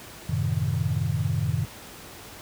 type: chord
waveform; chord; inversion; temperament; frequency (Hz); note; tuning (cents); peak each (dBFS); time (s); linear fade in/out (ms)
sine; F# diminished seventh; none; equal; 92.5 / 110 / 130.81 / 155.56; F#2 / A2 / C3 / Eb3; 0 / 0 / 0 / 0; -28; 0.29-1.65; 5
effects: pink hiss -43 dBFS RMS until 2.41 s + high-pass 60 Hz 12 dB/octave